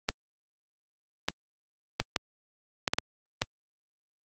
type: clicks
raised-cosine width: 0.2 ms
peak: -7 dBFS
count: 8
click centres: 0.089 / 1.285 / 2 / 2.162 / 2.878 / 2.935 / 2.985 / 3.419 s
effects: high-pass 80 Hz 12 dB/octave + Opus 32 kbps